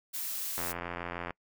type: noise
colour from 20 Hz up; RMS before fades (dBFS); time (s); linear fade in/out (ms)
blue; -36; 0.13-0.73; 20
type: click train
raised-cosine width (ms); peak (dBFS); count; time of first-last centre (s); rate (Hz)
0.5; -21; 64; 0.58-1.307; 86.7
effects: noise-tail reverb RT60 0.1 s tail -25 dB re dry